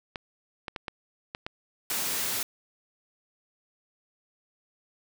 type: clicks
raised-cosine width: 0.3 ms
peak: -18 dBFS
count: 7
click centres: 0.158 / 0.682 / 0.762 / 0.882 / 1.349 / 1.465 / 1.914 s
type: high-pass noise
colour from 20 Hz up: white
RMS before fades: -30 dBFS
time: 1.9-2.43 s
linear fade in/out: 2 ms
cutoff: 100 Hz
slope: 24 dB/octave
effects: none